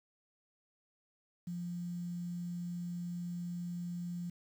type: tone with quantisation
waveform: sine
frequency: 174.61 Hz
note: F3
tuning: in tune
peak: -37 dBFS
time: 1.47-4.3 s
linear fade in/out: 5 ms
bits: 10
effects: none